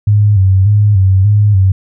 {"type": "tone with vibrato", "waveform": "sine", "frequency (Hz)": 99.6, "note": "G2", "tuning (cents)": 28, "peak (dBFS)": -5, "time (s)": [0.07, 1.72], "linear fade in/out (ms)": 5, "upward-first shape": "square", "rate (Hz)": 1.7, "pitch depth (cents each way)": 76, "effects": []}